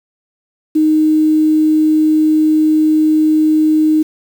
sine tone with quantisation, 310 Hz, D#4, 6 cents flat, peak -8 dBFS, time 0.75-4.03 s, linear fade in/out 10 ms, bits 6, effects none

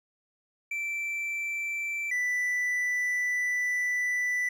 triangle tone pair in turn, 2336 / 1980.3 Hz, D7 / B6, -10 / +4 cents, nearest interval minor third, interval 286 cents, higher first, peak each -28 / -24 dBFS, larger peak second, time 0.71-2.11 / 2.11-4.49 s, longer second, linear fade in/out 5 ms, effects none

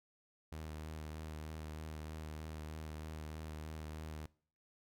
sawtooth tone with vibrato, 77.78 Hz, D#2, in tune, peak -40 dBFS, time 0.52-4.26 s, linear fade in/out 0 ms, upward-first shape sine, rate 3.2 Hz, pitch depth 20 cents each way, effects noise-tail reverb RT60 0.5 s tail -22 dB re dry

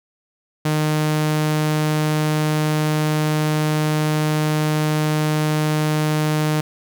sawtooth tone, 153.3 Hz, D#3, 25 cents flat, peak -13 dBFS, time 0.65-6.61 s, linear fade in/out 5 ms, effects none

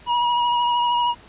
square tone with vibrato, 962 Hz, B5, 46 cents flat, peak -18 dBFS, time 0.06-1.15 s, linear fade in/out 50 ms, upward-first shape sine, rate 13 Hz, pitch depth 19 cents each way, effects pink hiss -47 dBFS RMS until 1.28 s + resampled to 8000 Hz

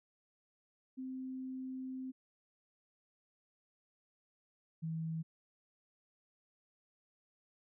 sine tone pair in turn, 260 / 161.67 Hz, C4 / E3, -11 / -33 cents, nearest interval minor sixth, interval 822 cents, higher first, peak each -40 / -36 dBFS, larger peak second, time 0.97-2.12 / 4.82-5.23 s, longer first, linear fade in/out 20 ms, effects none

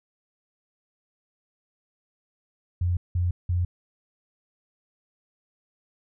sine tone bursts, 88.4 Hz, F2, 22 cents sharp, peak -21 dBFS, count 3, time 2.81-3.65 s, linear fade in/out 5 ms, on 160 ms, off 180 ms, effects none

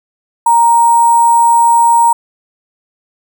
sine tone with sample-and-hold, 932.3 Hz, A#5, in tune, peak -5 dBFS, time 0.46-2.13 s, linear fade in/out 5 ms, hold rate 8820 Hz, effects none

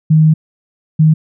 sine tone pair in turn, 156.6 / 156.6 Hz, D#3 / D#3, +11 / +11 cents, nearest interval unison, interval 0 cents, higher neither, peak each -5 dBFS, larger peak neither, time 0.1-0.34 / 0.99-1.14 s, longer first, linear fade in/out 10 ms, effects none

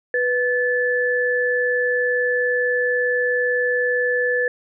sine tone pair together, 493.9 / 1737.8 Hz, B4 / A6, 0 / -22 cents, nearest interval octave + minor seventh, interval 2178 cents, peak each -20 dBFS, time 0.14-4.48 s, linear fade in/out 2 ms, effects none

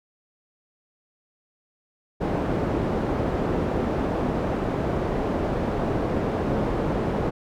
white low-pass noise, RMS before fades -25 dBFS, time 2.2-7.31 s, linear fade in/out 20 ms, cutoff 500 Hz, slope 12 dB/octave, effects none

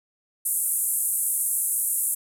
pink band-pass noise, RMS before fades -25 dBFS, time 0.45-2.15 s, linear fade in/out 10 ms, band 8600 to 13000 Hz, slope 48 dB/octave, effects none

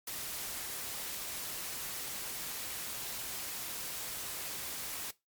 white noise, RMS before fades -40 dBFS, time 0.07-5.11 s, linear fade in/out 5 ms, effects noise-tail reverb RT60 0.2 s tail -19 dB re dry + MP3 96 kbps

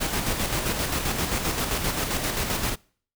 pink noise with tremolo, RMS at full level -25 dBFS, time 0-2.76 s, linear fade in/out 20 ms, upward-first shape square, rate 7.6 Hz, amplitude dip 40%, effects noise-tail reverb RT60 0.5 s tail -25 dB re dry

